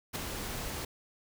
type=noise with ADSR envelope; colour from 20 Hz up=pink; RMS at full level=-32 dBFS; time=0.13-0.85 s; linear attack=25 ms; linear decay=9 ms; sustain=-6 dB; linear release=5 ms; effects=none

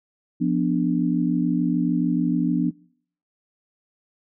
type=chord; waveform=sine; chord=B diminished; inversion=second; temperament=equal; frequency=174.61 / 246.9 / 293.7 Hz; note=F3 / B3 / D4; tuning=0 / 0 / 0 cents; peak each=-23 dBFS; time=0.4-2.71 s; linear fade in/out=20 ms; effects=noise-tail reverb RT60 0.6 s tail -24 dB re dry

